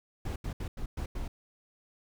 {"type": "noise bursts at uneven times", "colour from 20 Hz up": "brown", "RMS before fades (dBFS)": -35, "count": 6, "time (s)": [[0.25, 0.36], [0.44, 0.53], [0.6, 0.68], [0.77, 0.86], [0.97, 1.06], [1.15, 1.28]], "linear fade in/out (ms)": 5, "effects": []}